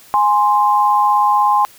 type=tone pair together; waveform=sine; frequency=830 / 1046.5 Hz; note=G#5 / C6; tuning=-1 / 0 cents; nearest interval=major third; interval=401 cents; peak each=-13 dBFS; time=0.14-1.65 s; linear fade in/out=0 ms; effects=white hiss -44 dBFS RMS until 1.78 s